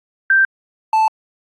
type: tone pair in turn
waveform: sine / triangle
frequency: 1568 / 877.9 Hz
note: G6 / A5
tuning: 0 / -4 cents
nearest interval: minor seventh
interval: 1004 cents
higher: first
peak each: -9 / -9 dBFS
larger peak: neither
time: 0.3-0.45 / 0.93-1.08 s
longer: neither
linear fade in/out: 2 ms
effects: AAC 32 kbps